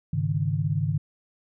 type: chord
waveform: sine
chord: Ab suspended fourth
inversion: none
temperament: equal with one note detuned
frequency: 101.87 / 138.59 / 155.56 Hz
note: Ab2 / Db3 / Eb3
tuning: -33 / 0 / 0 cents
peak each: -28 / -27 / -26 dBFS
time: 0.13-0.98 s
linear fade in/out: 5 ms
effects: none